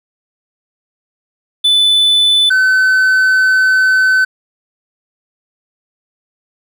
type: tone pair in turn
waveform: triangle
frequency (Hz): 3499 / 1520.4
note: A7 / F#6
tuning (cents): -10 / +47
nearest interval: octave + major second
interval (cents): 1443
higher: first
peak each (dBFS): -6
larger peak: neither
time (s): 1.64-2.5 / 2.5-4.25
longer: second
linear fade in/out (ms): 10
effects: none